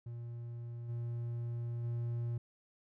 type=tone with level steps; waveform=triangle; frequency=118.3 Hz; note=A#2; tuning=26 cents sharp; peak=-39 / -34 / -32 dBFS; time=0.06-2.38 s; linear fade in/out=5 ms; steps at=0.88 / 1.83 s; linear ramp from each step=20 ms; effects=none